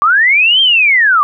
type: linear two-way sweep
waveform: sine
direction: up then down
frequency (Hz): 1126 to 3206 to 1126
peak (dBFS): -6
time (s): 0.02-1.23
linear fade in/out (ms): 0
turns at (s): 0.61
effects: none